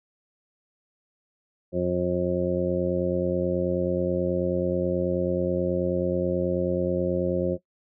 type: harmonic tone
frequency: 89.3 Hz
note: F2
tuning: 39 cents sharp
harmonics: 1 / 2 / 3 / 4 / 5 / 6 / 7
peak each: -34 / -28 / -34 / -27 / -37 / -26 / -36 dBFS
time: 1.72-7.58 s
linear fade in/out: 50 ms
effects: noise-tail reverb RT60 0.1 s tail -18 dB re dry